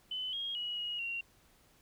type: tone with pitch steps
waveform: sine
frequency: 3023 / 3260 / 2912 / 2891 / 2755 Hz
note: F#7 / G#7 / F#7 / F#7 / F7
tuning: +36 / -33 / -28 / -41 / -24 cents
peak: -35 dBFS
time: 0.11-1.21 s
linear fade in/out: 5 ms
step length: 220 ms
effects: pink hiss -66 dBFS RMS until 1.81 s